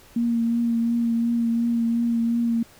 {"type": "tone with vibrato", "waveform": "sine", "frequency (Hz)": 233.1, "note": "A#3", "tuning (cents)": 0, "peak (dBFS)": -19, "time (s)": [0.16, 2.63], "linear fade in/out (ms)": 5, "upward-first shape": "triangle", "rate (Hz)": 2.8, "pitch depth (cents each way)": 24, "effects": ["pink hiss -51 dBFS RMS until 2.79 s"]}